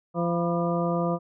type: harmonic tone with a mistuned harmonic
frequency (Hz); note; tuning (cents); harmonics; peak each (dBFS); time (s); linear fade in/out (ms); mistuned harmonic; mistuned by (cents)
171.7; F3; -29; 1 / 2 / 3 / 4 / 6 / 7; -26 / -31 / -29 / -31 / -35 / -34; 0.14-1.19; 50; 6; -79
effects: none